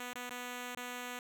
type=tone with dropouts; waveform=5% pulse; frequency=246.6 Hz; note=B3; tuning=2 cents flat; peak=-29 dBFS; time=0-1.19 s; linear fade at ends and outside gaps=2 ms; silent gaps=0.134-0.155 / 0.295-0.307 / 0.75-0.771 s; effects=none